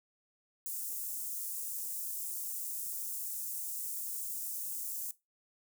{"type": "high-pass noise", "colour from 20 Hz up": "white", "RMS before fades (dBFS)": -39, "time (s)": [0.66, 5.11], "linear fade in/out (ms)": 0, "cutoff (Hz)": 7400, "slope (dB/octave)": 24, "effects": ["noise-tail reverb RT60 0.2 s tail -18 dB re dry"]}